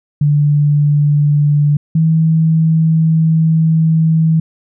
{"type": "tone pair in turn", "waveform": "sine", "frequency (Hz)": [146.83, 160.75], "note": ["D3", "E3"], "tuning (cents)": [0, -43], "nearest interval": "major second", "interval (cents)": 157, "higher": "second", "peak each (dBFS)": -8, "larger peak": "neither", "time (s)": [[0.21, 1.77], [1.95, 4.4]], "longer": "second", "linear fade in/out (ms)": 5, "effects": []}